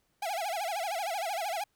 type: tone with vibrato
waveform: 45% pulse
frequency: 740 Hz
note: F#5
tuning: in tune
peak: -31 dBFS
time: 0.22-1.64 s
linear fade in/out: 5 ms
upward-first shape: sine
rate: 13 Hz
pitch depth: 220 cents each way
effects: pink hiss -74 dBFS RMS until 1.75 s